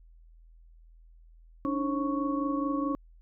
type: tone cluster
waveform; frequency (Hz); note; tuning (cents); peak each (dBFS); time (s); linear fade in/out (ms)
sine; 282.7 / 307.3 / 539 / 1111; C#4 / D#4 / C#5 / C#6; +34 / -21 / -49 / +4; -29 / -34 / -37 / -34; 1.65-2.95; 0
effects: added 41 Hz sine -52 dBFS peak until 3.21 s